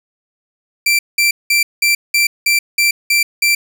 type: tone bursts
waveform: sawtooth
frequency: 2349 Hz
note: D7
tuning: in tune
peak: -7 dBFS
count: 9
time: 0.86-3.55 s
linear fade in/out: 5 ms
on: 130 ms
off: 190 ms
effects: none